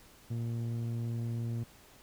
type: tone with low-pass filter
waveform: sawtooth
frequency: 116.54 Hz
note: A#2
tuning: in tune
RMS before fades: -35 dBFS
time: 0.3-1.64 s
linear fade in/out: 10 ms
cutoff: 240 Hz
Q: 0.62
effects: pink hiss -58 dBFS RMS until 2.02 s